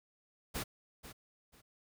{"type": "noise with echo", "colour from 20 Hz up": "pink", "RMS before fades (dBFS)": -38, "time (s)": [0.54, 0.64], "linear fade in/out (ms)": 20, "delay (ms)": 490, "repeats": 2, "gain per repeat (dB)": -12, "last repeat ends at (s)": 1.62, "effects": []}